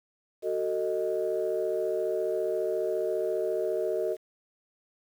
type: chord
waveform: sine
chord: D# diminished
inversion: first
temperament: just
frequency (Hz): 373.4 / 448 / 622.3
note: F#4 / A4 / D#5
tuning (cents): +16 / +31 / 0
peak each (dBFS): -30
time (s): 0.42-4.17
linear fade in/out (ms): 50
effects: tanh soft clip ceiling -18 dBFS + 9-bit